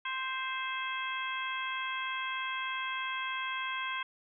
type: harmonic tone with a mistuned harmonic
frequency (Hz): 523.3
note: C5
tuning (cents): 0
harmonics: 2 / 3 / 4 / 5 / 6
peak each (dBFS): -37 / -39 / -40 / -41 / -42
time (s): 0.05-4.03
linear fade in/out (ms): 5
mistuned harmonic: 6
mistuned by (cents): +61
effects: none